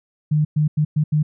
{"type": "tone bursts at uneven times", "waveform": "sine", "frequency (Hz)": 151.6, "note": "D#3", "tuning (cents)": -45, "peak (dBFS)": -14, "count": 5, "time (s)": [[0.31, 0.45], [0.56, 0.68], [0.77, 0.85], [0.96, 1.04], [1.12, 1.23]], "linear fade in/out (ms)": 10, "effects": []}